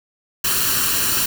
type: noise with comb filter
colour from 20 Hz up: white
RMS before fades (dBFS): -19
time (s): 0.44-1.26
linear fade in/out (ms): 5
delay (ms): 0.7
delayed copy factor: +0.65
effects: none